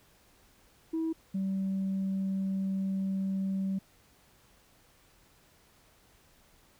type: tone pair in turn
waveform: sine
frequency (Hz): 323.8 / 192.53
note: E4 / G3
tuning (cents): -31 / -31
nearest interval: major sixth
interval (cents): 900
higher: first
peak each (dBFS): -27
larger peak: neither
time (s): 0.93-1.13 / 1.34-3.79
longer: second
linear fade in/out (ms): 10
effects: tanh soft clip ceiling -26 dBFS + pink hiss -63 dBFS RMS until 6.79 s